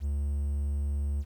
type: tone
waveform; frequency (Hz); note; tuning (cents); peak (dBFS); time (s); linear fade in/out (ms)
triangle; 71.5; D2; -46; -25; 0-1.25; 50
effects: 10-bit